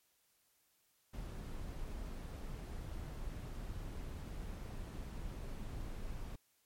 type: noise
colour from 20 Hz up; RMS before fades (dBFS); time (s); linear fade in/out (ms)
brown; -44; 1.13-6.36; 10
effects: white hiss -75 dBFS RMS until 6.65 s + MP3 64 kbps